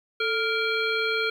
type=harmonic tone with a mistuned harmonic; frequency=466.2 Hz; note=A#4; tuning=in tune; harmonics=1 / 3 / 5 / 7 / 9; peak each=-28 / -27 / -29 / -33 / -34 dBFS; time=0.2-1.3 s; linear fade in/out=5 ms; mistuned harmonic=1; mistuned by=-93 cents; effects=9-bit